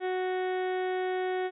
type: harmonic tone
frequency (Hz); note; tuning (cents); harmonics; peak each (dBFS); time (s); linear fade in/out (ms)
369.6; F#4; -2; 1 / 2 / 3 / 4 / 5 / 6 / 7 / 8 / 9 / 10; -29 / -34 / -48 / -43 / -42 / -47 / -55 / -56 / -51 / -57; 0-1.51; 50
effects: none